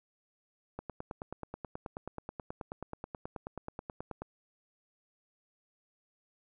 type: click train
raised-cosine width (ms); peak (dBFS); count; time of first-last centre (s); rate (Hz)
1; -25; 33; 0.79-4.22; 9.33
effects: none